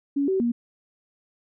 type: tone with pitch steps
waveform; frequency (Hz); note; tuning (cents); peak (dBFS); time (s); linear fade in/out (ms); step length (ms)
sine; 281.2 / 381.5 / 237; C#4 / G4 / A#3; +25 / -47 / +29; -20; 0.16-0.52; 10; 120
effects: none